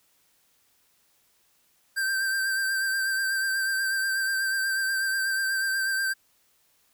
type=tone with vibrato; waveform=square; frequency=1568 Hz; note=G6; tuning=in tune; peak=-25 dBFS; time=1.96-6.14 s; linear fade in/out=20 ms; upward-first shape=triangle; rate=8.2 Hz; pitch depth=34 cents each way; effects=white hiss -66 dBFS RMS until 6.93 s